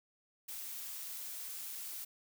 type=noise; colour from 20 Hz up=blue; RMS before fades=-44 dBFS; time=0.48-2.05 s; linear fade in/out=10 ms; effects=none